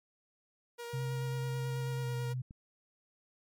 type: tone with vibrato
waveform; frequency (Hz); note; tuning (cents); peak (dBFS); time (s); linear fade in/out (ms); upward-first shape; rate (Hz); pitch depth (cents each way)
sawtooth; 473.3; A#4; +26; -37; 0.78-2.34; 20; square; 9.2; 10
type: tone with pitch glide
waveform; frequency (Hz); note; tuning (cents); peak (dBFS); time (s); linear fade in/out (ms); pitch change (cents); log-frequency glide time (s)
sine; 131.8 to 127.02; C3 to B2; +13 to +49; -33; 0.93-2.42; 10; -64; 2.02-2.08
type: click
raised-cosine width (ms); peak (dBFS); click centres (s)
5; -37; 2.509
effects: MP3 96 kbps